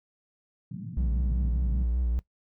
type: band-pass noise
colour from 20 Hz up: white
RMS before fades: -38 dBFS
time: 0.71-1.84 s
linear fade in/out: 2 ms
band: 110 to 210 Hz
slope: 48 dB/octave
type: tone with vibrato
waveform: triangle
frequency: 60.5 Hz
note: B1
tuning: 35 cents flat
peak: -22 dBFS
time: 0.97-2.19 s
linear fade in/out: 0 ms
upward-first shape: sine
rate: 5.1 Hz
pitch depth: 73 cents each way
effects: noise-tail reverb RT60 0.1 s tail -19 dB re dry